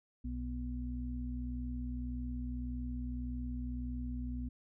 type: harmonic tone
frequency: 61.74 Hz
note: B1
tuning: in tune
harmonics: 1 / 2 / 4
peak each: -38 / -48 / -41 dBFS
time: 0.24-4.49 s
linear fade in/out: 10 ms
effects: none